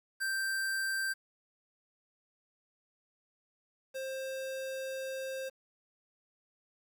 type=tone pair in turn; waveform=square; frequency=1568 / 529.6 Hz; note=G6 / C5; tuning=0 / +21 cents; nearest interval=octave + perfect fifth; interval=1879 cents; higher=first; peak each=-32 / -37 dBFS; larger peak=first; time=0.2-1.14 / 3.94-5.5 s; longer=second; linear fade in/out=20 ms; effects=10-bit